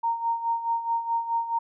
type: tone with tremolo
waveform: sine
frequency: 925 Hz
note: A#5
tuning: 14 cents flat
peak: -21 dBFS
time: 0.03-1.59 s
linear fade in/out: 10 ms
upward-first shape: sine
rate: 4.7 Hz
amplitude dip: 70%
effects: none